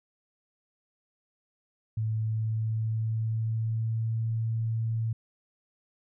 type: tone with pitch glide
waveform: sine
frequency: 110 to 112.9 Hz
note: A2 to A2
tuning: 0 to +45 cents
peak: -26 dBFS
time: 1.97-5.13 s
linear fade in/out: 5 ms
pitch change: +45 cents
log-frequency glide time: 2.19-4.3 s
effects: none